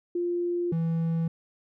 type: tone pair in turn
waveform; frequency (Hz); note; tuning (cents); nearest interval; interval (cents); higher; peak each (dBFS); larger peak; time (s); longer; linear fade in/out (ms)
sine / triangle; 349.2 / 164.8; F4 / E3; 0 / 0; octave + minor second; 1300; first; -25 / -22; second; 0.15-0.72 / 0.72-1.28; first; 5
effects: none